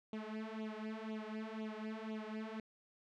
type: tone with flanger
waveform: sawtooth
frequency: 217.9 Hz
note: A3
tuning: 17 cents flat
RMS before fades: -44 dBFS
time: 0.13-2.6 s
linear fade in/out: 2 ms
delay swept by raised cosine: 0.29 to 4.19 ms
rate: 2 Hz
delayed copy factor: +0.85
effects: low-pass 3000 Hz 12 dB/octave